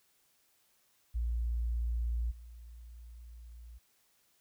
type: tone with level steps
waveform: sine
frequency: 58.27 Hz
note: A#1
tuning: in tune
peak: -30 / -47 dBFS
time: 1.14-3.79 s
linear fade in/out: 20 ms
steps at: 2.3 s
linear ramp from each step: 20 ms
effects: white hiss -71 dBFS RMS until 4.4 s